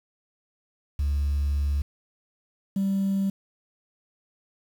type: tone pair in turn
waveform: sine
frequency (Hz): 71.4 / 195.3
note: D2 / G3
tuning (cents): -48 / -6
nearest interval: octave + perfect fourth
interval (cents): 1742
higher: second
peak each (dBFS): -20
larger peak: neither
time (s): 0.99-1.82 / 2.76-3.3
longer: first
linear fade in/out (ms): 5
effects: tanh soft clip ceiling -20 dBFS + 8-bit